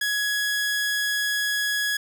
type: tone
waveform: sawtooth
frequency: 1674 Hz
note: G#6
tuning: 13 cents sharp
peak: -19 dBFS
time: 0.01-1.97 s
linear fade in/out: 5 ms
effects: none